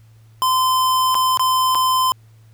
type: tone with dropouts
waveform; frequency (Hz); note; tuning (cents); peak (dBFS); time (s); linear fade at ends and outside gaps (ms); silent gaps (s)
square; 1030; C6; -28; -15; 0.42-2.12; 0; 1.145-1.152 / 1.373-1.395 / 1.748-1.753
effects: added 111 Hz sine -45 dBFS peak until 2.53 s + pink hiss -60 dBFS RMS until 2.53 s